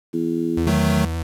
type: harmonic tone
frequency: 83.5 Hz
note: E2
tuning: 23 cents sharp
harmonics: 2 / 3 / 4 / 5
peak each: -29 / -24 / -22 / -31 dBFS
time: 0.13-0.71 s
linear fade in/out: 20 ms
type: tone with vibrato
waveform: 40% pulse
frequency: 82 Hz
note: E2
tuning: 9 cents flat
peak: -22 dBFS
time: 0.57-1.23 s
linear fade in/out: 5 ms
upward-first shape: sine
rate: 8.8 Hz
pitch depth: 23 cents each way
type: chord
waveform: square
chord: D# diminished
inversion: none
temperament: equal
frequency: 155.56 / 185 / 220 Hz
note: D#3 / F#3 / A3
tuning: 0 / 0 / 0 cents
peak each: -22 dBFS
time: 0.67-1.05 s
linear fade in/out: 2 ms
effects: resampled to 32000 Hz + 8-bit